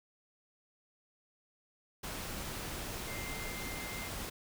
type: tone in noise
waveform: sine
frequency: 2093 Hz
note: C7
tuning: in tune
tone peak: -45 dBFS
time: 3.07-4.09 s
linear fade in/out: 10 ms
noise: pink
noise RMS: -41 dBFS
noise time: 2.03-4.3 s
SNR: -7 dB
effects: none